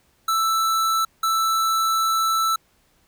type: tone pair in turn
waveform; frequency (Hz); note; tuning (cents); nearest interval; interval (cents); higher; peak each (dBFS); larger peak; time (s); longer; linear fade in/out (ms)
square; 1322 / 1322; E6 / E6; +5 / +5; unison; 0; neither; -19; neither; 0.28-1.05 / 1.23-2.56; second; 5
effects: pink hiss -62 dBFS RMS until 3.07 s